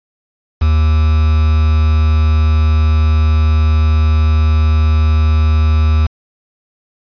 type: tone with quantisation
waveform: triangle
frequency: 77.78 Hz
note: D#2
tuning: in tune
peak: -6 dBFS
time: 0.61-6.07 s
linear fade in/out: 10 ms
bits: 4
effects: resampled to 11025 Hz